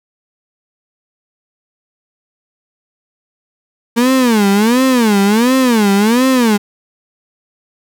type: tone with vibrato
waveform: 35% pulse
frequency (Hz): 228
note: A#3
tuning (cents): -38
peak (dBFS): -7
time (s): 3.96-6.58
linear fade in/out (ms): 20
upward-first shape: sine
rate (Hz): 1.4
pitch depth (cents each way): 250
effects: none